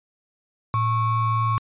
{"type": "ring-modulated tone", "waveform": "triangle", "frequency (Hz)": 605, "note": "D#5", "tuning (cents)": -49, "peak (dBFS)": -14, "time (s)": [0.74, 1.58], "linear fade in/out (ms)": 0, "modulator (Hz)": 492, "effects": ["resampled to 8000 Hz"]}